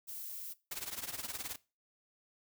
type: noise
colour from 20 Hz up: violet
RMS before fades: -44 dBFS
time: 0.07-0.54 s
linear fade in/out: 20 ms
type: noise with tremolo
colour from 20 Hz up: white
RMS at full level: -38 dBFS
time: 0.71-1.56 s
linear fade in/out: 5 ms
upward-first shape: triangle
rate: 19 Hz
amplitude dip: 90%
effects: noise-tail reverb RT60 0.3 s tail -20 dB re dry